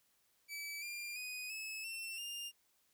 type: tone with pitch steps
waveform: sawtooth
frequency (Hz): 2300 / 2394 / 2491 / 2592 / 2698 / 2807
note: D7 / D7 / D#7 / E7 / E7 / F7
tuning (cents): -37 / +33 / +1 / -30 / +40 / +8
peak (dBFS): -39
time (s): 0.48-2.52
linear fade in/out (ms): 50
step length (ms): 340
effects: white hiss -75 dBFS RMS until 2.93 s